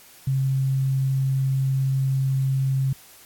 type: tone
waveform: sine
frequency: 134.1 Hz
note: C3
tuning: 43 cents sharp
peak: -19 dBFS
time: 0.27-2.93 s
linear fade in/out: 5 ms
effects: white hiss -49 dBFS RMS until 3.25 s + AAC 64 kbps